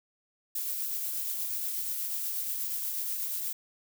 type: noise with tremolo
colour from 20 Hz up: violet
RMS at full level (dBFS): -32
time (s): 0.55-3.53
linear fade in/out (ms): 5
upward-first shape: triangle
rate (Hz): 8.3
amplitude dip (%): 30
effects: none